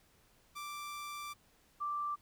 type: tone pair in turn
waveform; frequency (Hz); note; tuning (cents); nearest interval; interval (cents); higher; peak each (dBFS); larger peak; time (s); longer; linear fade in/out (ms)
sawtooth / sine; 1174.7 / 1174.7; D6 / D6; 0 / 0; unison; 0; neither; -38 / -34; second; 0.55-1.34 / 1.8-2.16; first; 20
effects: pink hiss -68 dBFS RMS until 2.21 s